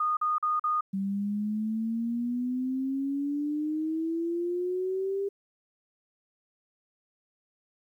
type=tone bursts; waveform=sine; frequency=1230 Hz; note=D#6; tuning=20 cents flat; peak=-24 dBFS; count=4; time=0-0.809 s; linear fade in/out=5 ms; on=170 ms; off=43 ms
type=exponential sweep; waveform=sine; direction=up; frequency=192.5 to 400.7 Hz; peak=-27 dBFS; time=0.93-5.29 s; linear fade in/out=10 ms
effects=11-bit